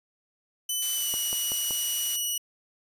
10% pulse tone with pitch glide, 3000 to 2931 Hz, F#7 to F#7, +23 to -17 cents, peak -19 dBFS, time 0.69-2.38 s, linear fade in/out 5 ms, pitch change -40 cents, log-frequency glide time 0.95-1.14 s
blue noise, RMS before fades -34 dBFS, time 0.82-2.16 s, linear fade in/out 2 ms
click train, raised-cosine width 1 ms, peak -24 dBFS, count 4, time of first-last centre 1.14-1.708 s, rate 5.28 Hz
effects resampled to 32000 Hz

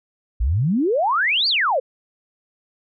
sine exponential two-way sweep, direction up then down, 51.4 to 4795 to 477.7 Hz, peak -16 dBFS, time 0.4-1.8 s, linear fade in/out 10 ms, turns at 1.48 s, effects none

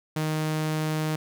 sawtooth tone, 155.56 Hz, D#3, in tune, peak -21 dBFS, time 0.16-1.16 s, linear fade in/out 5 ms, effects none

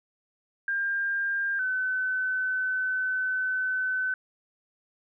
sine tone pair in turn, 1600 / 1515.4 Hz, G6 / F#6, +35 / +41 cents, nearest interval minor second, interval 94 cents, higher first, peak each -25 dBFS, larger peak neither, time 0.68-1.59 / 1.59-4.14 s, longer second, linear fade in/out 2 ms, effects none

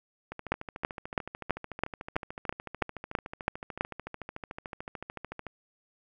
two click trains, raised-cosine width 0.5 ms, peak -10 / -23 dBFS, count 11 / 71, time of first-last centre 0.52-3.809 / 0.32-5.467 s, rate 3.04 / 13.6 Hz, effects none

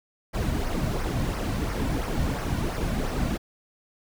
brown noise with flanger, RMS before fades -27 dBFS, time 0.33-3.38 s, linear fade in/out 20 ms, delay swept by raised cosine 0.26 to 2.46 ms, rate 2.9 Hz, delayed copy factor -0.55, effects none

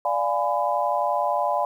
sine chord, D diminished seventh, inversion none, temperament equal with one note detuned, 587.3 / 698.5 / 830.6 / 1003.3 Hz, D5 / F5 / Ab5 / Cb6, 0 / 0 / 0 / +27 cents, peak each -26 dBFS, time 0.05-1.65 s, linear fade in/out 2 ms, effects 9-bit

